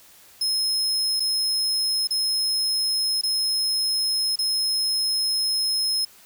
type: tone with dropouts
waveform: 40% pulse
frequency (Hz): 5160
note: E8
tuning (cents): -38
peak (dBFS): -20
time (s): 0.41-6.05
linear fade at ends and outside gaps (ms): 5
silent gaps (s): 1.198-1.202 / 2.073-2.106 / 3.213-3.234 / 4.358-4.388
effects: white hiss -51 dBFS RMS until 6.25 s